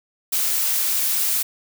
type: noise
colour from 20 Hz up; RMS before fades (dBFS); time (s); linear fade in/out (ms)
blue; -21; 0.32-1.43; 10
effects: none